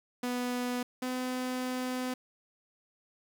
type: tone pair in turn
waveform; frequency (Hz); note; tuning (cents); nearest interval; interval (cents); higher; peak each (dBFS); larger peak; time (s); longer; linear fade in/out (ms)
sawtooth; 246.9 / 253.7; B3 / B3; 0 / +47; unison; 47; second; -27 / -28; first; 0.23-0.83 / 1.02-2.14; second; 5
effects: 9-bit